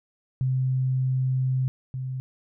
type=tone pair in turn; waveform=sine; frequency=130 / 130 Hz; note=C3 / C3; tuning=-11 / -11 cents; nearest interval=unison; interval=0 cents; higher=neither; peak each=-21 / -28 dBFS; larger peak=first; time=0.41-1.68 / 1.94-2.2 s; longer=first; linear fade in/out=0 ms; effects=none